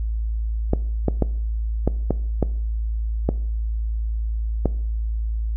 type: clicks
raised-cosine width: 2 ms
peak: -5 dBFS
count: 8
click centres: 0.734 / 1.083 / 1.223 / 1.876 / 2.107 / 2.427 / 3.29 / 4.657 s
effects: noise-tail reverb RT60 0.6 s tail -19 dB re dry + added 55 Hz sine -21 dBFS peak until 5.56 s